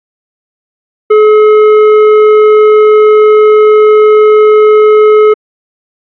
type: tone with hard clipping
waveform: sine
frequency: 426.9 Hz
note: G#4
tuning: 48 cents sharp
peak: -3 dBFS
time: 1.1-5.34 s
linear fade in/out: 10 ms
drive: 11 dB
effects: low-pass 2000 Hz 12 dB/octave + AAC 64 kbps